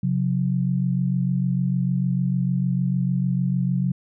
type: tone pair together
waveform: sine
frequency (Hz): 133.9 / 180.55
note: C3 / F#3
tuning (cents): +40 / -42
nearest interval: perfect fourth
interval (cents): 518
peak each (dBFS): -22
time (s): 0.03-3.92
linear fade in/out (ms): 5
effects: none